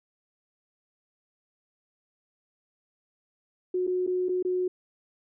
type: tone with dropouts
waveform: sine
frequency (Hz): 364.9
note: F#4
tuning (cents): -24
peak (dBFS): -24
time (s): 3.74-4.68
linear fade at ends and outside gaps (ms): 5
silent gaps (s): 3.869-3.875 / 4.066-4.074 / 4.286-4.291 / 4.427-4.449
effects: none